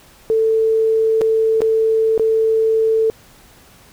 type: tone with dropouts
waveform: sine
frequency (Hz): 444.1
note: A4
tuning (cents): +16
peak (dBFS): -12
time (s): 0.3-3.1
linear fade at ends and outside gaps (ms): 0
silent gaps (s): 1.211-1.216 / 1.606-1.618 / 2.178-2.196
effects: pink hiss -47 dBFS RMS until 3.92 s